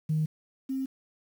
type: tone pair in turn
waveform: sine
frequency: 155.56 / 265.6 Hz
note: D#3 / C4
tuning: 0 / +26 cents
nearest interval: major sixth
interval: 926 cents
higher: second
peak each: -23 / -28 dBFS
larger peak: first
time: 0.09-0.26 / 0.69-0.86 s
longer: neither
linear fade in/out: 10 ms
effects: tanh soft clip ceiling -19 dBFS + 9-bit